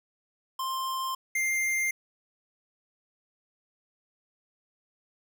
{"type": "tone pair in turn", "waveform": "square", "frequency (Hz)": [1051, 2102], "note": ["C6", "C7"], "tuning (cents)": [7, 7], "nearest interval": "octave", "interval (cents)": 1200, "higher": "second", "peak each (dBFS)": [-30, -26], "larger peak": "second", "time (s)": [[0.59, 1.15], [1.35, 1.91]], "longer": "neither", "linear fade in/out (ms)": 5, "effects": []}